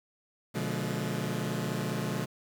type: chord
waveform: sawtooth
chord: B diminished seventh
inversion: none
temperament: just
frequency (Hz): 123.47 / 148.16 / 177.8 / 213.4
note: B2 / D3 / F3 / Ab3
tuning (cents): 0 / +16 / +31 / +47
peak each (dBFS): -32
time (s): 0.54-2.26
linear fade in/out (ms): 20
effects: 9-bit